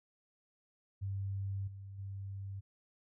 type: tone with level steps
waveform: sine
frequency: 98 Hz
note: G2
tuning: in tune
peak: -35 / -45 / -40 dBFS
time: 1.01-2.61 s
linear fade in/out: 20 ms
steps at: 1.67 / 1.98 s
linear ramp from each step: 10 ms
effects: none